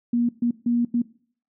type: tone bursts at uneven times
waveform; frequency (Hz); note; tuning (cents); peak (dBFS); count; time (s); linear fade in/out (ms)
sine; 238.2; A#3; +38; -18; 4; 0.13-0.29 / 0.42-0.51 / 0.66-0.85 / 0.94-1.02; 5
effects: noise-tail reverb RT60 0.5 s tail -20 dB re dry